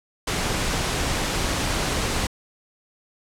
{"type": "noise", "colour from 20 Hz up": "pink", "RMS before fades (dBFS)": -24, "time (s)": [0.27, 2.27], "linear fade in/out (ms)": 5, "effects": ["low-pass 9000 Hz 12 dB/octave"]}